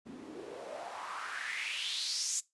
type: noise with band-pass filter sweep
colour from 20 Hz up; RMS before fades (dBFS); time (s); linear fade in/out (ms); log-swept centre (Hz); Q
white; -39; 0.05-2.41; 20; 220 to 7300; 4.2
effects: noise-tail reverb RT60 0.2 s tail -21 dB re dry + resampled to 24000 Hz